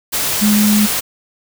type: tone in noise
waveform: sine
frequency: 209.6 Hz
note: G#3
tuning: 16 cents sharp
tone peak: -10 dBFS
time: 0.41-0.87 s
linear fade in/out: 20 ms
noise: white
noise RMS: -18 dBFS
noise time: 0.12-1.01 s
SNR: +5 dB
effects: none